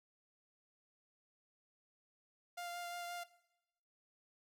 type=tone with vibrato; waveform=sawtooth; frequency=698.5 Hz; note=F5; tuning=in tune; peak=-39 dBFS; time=2.57-3.24 s; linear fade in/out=10 ms; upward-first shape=sine; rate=5.7 Hz; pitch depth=11 cents each way; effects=noise-tail reverb RT60 0.9 s tail -18 dB re dry